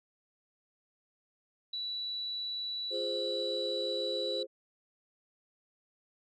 sine tone, 3942 Hz, B7, 4 cents flat, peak -34 dBFS, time 1.73-4.43 s, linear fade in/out 5 ms
sine chord, F minor, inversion none, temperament equal, 349.2 / 415.3 / 523.3 Hz, F4 / Ab4 / C5, 0 / 0 / 0 cents, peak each -39 / -37 / -34 dBFS, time 2.9-4.47 s, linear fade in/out 50 ms
effects tanh soft clip ceiling -25 dBFS

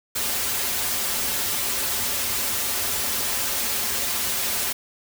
white noise with comb filter, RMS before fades -25 dBFS, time 0.15-4.73 s, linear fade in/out 10 ms, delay 6.3 ms, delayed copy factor -0.95, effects none

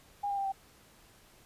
sine tone with pitch steps, 812 / 800.4 / 788.9 / 777.6 Hz, G#5 / G5 / G5 / G5, -39 / +36 / +11 / -14 cents, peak -30 dBFS, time 0.23-0.522 s, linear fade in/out 10 ms, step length 73 ms, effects pink hiss -60 dBFS RMS until 1.45 s + resampled to 32000 Hz

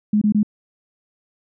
sine tone bursts, 210 Hz, G#3, 19 cents sharp, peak -13 dBFS, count 3, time 0.13-0.431 s, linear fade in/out 5 ms, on 85 ms, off 23 ms, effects none

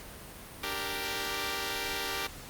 5% pulse chord, G minor, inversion second, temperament equal, 293.7 / 392 / 466.2 Hz, D4 / G4 / Bb4, 0 / 0 / 0 cents, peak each -29 / -24 / -25 dBFS, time 0.63-2.27 s, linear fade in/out 5 ms, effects pink hiss -46 dBFS RMS until 2.49 s + Opus 48 kbps

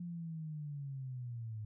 sine linear sweep, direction down, 176 to 105.5 Hz, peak -40 dBFS, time 0-1.65 s, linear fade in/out 5 ms, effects none

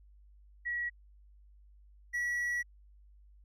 sine / triangle tone pair in turn, 1922 / 1934.3 Hz, B6 / B6, -48 / -37 cents, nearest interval unison, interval 11 cents, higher second, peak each -32 / -29 dBFS, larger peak second, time 0.65-0.9 / 2.13-2.63 s, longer second, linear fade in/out 20 ms, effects added 50 Hz sine -56 dBFS peak until 3.44 s

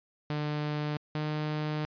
sawtooth tone pair in turn, 149.5 / 152.2 Hz, D3 / D#3, +31 / -38 cents, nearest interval unison, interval 31 cents, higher second, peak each -26 dBFS, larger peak neither, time 0.3-0.97 / 1.15-1.85 s, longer second, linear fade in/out 0 ms, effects resampled to 11025 Hz

